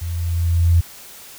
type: tone with level ramp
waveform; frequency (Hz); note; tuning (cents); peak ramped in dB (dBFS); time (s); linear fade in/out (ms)
sine; 84.8; E2; +50; -23 to -9; 0.01-0.81; 10
effects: white hiss -40 dBFS RMS until 1.38 s